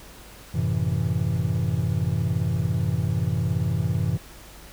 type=chord; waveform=triangle; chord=F# half-diminished seventh; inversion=none; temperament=equal; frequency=92.5 / 110 / 130.81 / 164.81 Hz; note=F#2 / A2 / C3 / E3; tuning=0 / 0 / 0 / 0 cents; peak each=-25 dBFS; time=0.54-4.18 s; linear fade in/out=10 ms; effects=added 50 Hz sine -48 dBFS peak until 4.72 s + pink hiss -46 dBFS RMS until 4.72 s